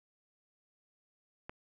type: click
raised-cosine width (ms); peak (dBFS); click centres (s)
0.5; -27; 1.495
effects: none